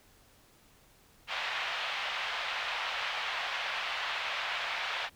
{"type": "band-pass noise", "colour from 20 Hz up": "white", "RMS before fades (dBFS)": -35, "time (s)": [1.27, 5.1], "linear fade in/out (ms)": 50, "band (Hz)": [660, 3300], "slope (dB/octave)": 24, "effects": ["pink hiss -62 dBFS RMS until 5.15 s"]}